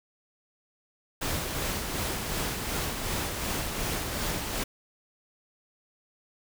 pink noise with tremolo, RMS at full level -30 dBFS, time 1.21-4.64 s, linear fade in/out 10 ms, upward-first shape sine, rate 2.7 Hz, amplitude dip 35%, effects none

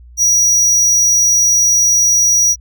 square tone, 5790 Hz, F#8, 38 cents flat, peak -9 dBFS, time 0.17-2.56 s, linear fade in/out 50 ms, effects added 60 Hz sine -36 dBFS peak until 2.6 s

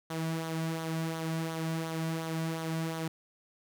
sawtooth tone with flanger, 162.2 Hz, E3, 28 cents flat, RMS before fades -34 dBFS, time 0.1-3.08 s, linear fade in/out 5 ms, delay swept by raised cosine 0.39 to 2.39 ms, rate 2.8 Hz, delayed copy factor -0.5, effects none

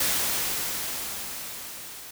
white noise with level ramp, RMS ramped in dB -24 to -42 dBFS, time 0-2.11 s, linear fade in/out 5 ms, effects none

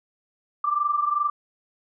sine tone pair together, 1174.7 / 1197.3 Hz, D6 / D6, 0 / +33 cents, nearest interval unison, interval 33 cents, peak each -22 / -26 dBFS, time 0.64-1.3 s, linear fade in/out 5 ms, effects none

